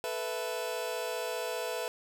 sawtooth chord, A suspended second, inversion none, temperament just, 440 / 495 / 660 Hz, A4 / B4 / E5, 0 / +4 / +2 cents, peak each -35 / -32 / -33 dBFS, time 0.04-1.88 s, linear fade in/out 0 ms, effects none

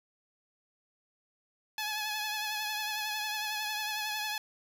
10% pulse tone with vibrato, 850 Hz, G#5, 40 cents sharp, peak -24 dBFS, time 1.78-4.38 s, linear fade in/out 2 ms, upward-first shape triangle, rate 11 Hz, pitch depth 42 cents each way, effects none

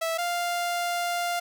sawtooth tone pair in turn, 656 / 698.4 Hz, E5 / F5, -9 / 0 cents, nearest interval minor second, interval 109 cents, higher second, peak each -22 dBFS, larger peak neither, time 0.01-0.18 / 0.18-1.4 s, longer second, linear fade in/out 10 ms, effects none

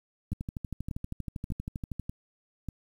two click trains, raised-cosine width 5 ms, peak -22 / -22 dBFS, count 22 / 5, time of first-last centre 0.33-1.997 / 0.32-2.687 s, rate 12.6 / 1.69 Hz, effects 9-bit

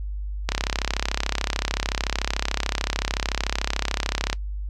click train, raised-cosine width 0.2 ms, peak -5 dBFS, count 130, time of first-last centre 0.49-4.329 s, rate 33.6 Hz, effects noise-tail reverb RT60 0.1 s tail -22 dB re dry + added 50 Hz sine -27 dBFS peak until 4.69 s

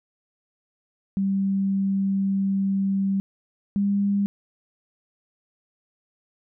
sine tone pair in turn, 195.1 / 200.6 Hz, G3 / G3, -8 / +40 cents, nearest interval unison, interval 48 cents, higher second, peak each -20 / -19 dBFS, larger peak second, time 1.17-3.2 / 3.76-4.26 s, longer first, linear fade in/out 0 ms, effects none

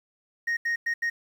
sine tone bursts at uneven times, 1864.7 Hz, A#6, in tune, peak -21 dBFS, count 4, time 0.47-0.57 / 0.65-0.76 / 0.86-0.94 / 1.02-1.1 s, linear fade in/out 10 ms, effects tanh soft clip ceiling -23 dBFS + 9-bit

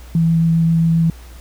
sine tone with vibrato, 164.81 Hz, E3, in tune, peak -11 dBFS, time 0.15-1.1 s, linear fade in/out 2 ms, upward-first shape sine, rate 7.5 Hz, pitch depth 8 cents each way, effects added 60 Hz sine -35 dBFS peak until 1.4 s + pink hiss -45 dBFS RMS until 1.4 s

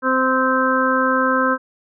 harmonic tone, 260 Hz, C4, 11 cents flat, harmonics 1 / 2 / 4 / 5 / 6, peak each -21 / -21 / -21 / -21 / -21 dBFS, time 0.02-1.58 s, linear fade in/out 50 ms, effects none

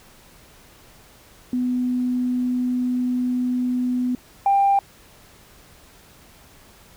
sine tone pair in turn, 249.4 / 793.7 Hz, B3 / G5, +17 / +21 cents, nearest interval octave + minor sixth, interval 2004 cents, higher second, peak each -19 / -13 dBFS, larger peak second, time 1.53-4.15 / 4.46-4.79 s, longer first, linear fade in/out 2 ms, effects tanh soft clip ceiling -10 dBFS + pink hiss -50 dBFS RMS until 6.96 s

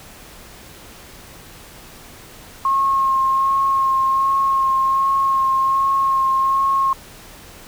sine tone with vibrato, 1077 Hz, C6, 50 cents sharp, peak -14 dBFS, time 2.65-6.93 s, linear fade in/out 2 ms, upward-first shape sine, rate 1.3 Hz, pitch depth 16 cents each way, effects pink hiss -41 dBFS RMS until 7.67 s

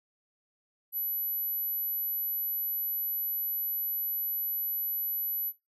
sine tone, 11900 Hz, F#9, 9 cents sharp, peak -29 dBFS, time 0.92-5.53 s, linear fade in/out 50 ms, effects noise-tail reverb RT60 0.2 s tail -21 dB re dry

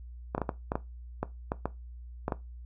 clicks, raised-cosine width 1 ms, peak -15 dBFS, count 11, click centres 0.349 / 0.38 / 0.417 / 0.492 / 0.719 / 0.755 / 1.23 / 1.519 / 1.656 / 2.281 / 2.322 s, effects noise-tail reverb RT60 0.2 s tail -17 dB re dry + added 60 Hz sine -42 dBFS peak until 2.65 s

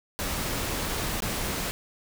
pink noise with dropouts, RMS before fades -30 dBFS, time 0.19-1.71 s, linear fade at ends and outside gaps 0 ms, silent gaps 1.204-1.222 s, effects none

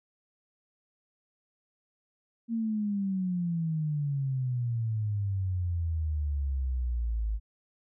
sine exponential sweep, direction down, 232.8 to 51.91 Hz, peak -27 dBFS, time 2.48-7.4 s, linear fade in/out 50 ms, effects none

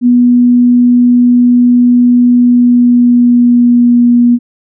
sine tone with pitch glide, 244.2 to 240.6 Hz, B3 to B3, -19 to -45 cents, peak -3 dBFS, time 0.01-4.39 s, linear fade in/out 50 ms, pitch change -26 cents, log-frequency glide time 2.34-4.03 s, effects none

